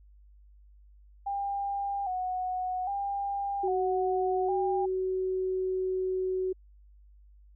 sine tone with vibrato, 767 Hz, G5, 38 cents flat, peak -29 dBFS, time 1.26-4.86 s, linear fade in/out 10 ms, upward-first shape square, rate 0.62 Hz, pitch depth 71 cents each way
sine tone with pitch glide, 375.5 to 373.1 Hz, F#4 to F#4, +26 to +14 cents, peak -27 dBFS, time 3.63-6.53 s, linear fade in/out 10 ms, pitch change -12 cents, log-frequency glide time 4.09-6.3 s
effects added 50 Hz sine -53 dBFS peak until 7.55 s

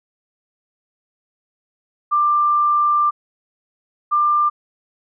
sine tone pair in turn, 1186 / 1191.4 Hz, D6 / D6, +17 / +24 cents, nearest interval unison, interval 7 cents, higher second, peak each -13 dBFS, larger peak neither, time 2.11-3.11 / 4.11-4.5 s, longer first, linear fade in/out 20 ms, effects none

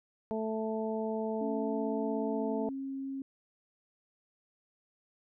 harmonic tone, 220 Hz, A3, in tune, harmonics 1 / 2 / 3 / 4, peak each -35 / -35 / -38 / -42 dBFS, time 0.31-2.69 s, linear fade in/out 0 ms
sine tone with pitch glide, 276.7 to 270.4 Hz, C#4 to C#4, -3 to -43 cents, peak -35 dBFS, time 1.41-3.22 s, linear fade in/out 2 ms, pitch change -40 cents, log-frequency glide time 2.31-2.47 s
effects none

